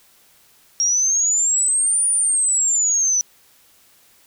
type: exponential two-way sweep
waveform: sine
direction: up then down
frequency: 5588 to 9570 to 5900 Hz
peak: -15 dBFS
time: 0.8-3.21 s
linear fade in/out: 0 ms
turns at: 2.08 s
effects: white hiss -54 dBFS RMS until 4.26 s